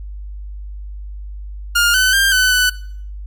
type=tone with pitch steps; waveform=sawtooth; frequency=1413 / 1513 / 1591 / 1507 / 1495 Hz; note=F6 / F#6 / G6 / F#6 / F#6; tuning=+20 / +38 / +25 / +31 / +17 cents; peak=-8 dBFS; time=1.75-2.7 s; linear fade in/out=10 ms; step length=190 ms; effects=noise-tail reverb RT60 0.6 s tail -20 dB re dry + added 50 Hz sine -27 dBFS peak until 3.26 s